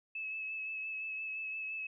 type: tone with vibrato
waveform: sine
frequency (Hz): 2597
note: E7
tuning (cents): -26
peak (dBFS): -37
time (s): 0.15-1.87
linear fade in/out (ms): 5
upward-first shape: sine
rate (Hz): 5.8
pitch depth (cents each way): 21
effects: none